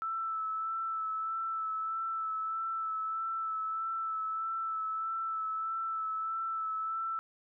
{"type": "tone with vibrato", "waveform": "sine", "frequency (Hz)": 1318.5, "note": "E6", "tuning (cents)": 0, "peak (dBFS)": -32, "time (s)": [0.02, 7.19], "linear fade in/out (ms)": 0, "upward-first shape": "sine", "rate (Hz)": 1.6, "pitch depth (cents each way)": 20, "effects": []}